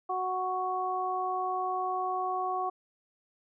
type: harmonic tone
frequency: 370 Hz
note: F#4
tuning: in tune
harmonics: 1 / 2 / 3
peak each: -37 / -31 / -33 dBFS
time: 0.09-2.7 s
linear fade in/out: 10 ms
effects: none